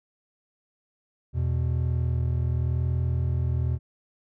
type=tone pair together; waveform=triangle; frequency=82.3 / 123.31 Hz; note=E2 / B2; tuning=-2 / -2 cents; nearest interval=perfect fifth; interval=700 cents; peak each=-23 / -24 dBFS; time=1.33-3.79 s; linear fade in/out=50 ms; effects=none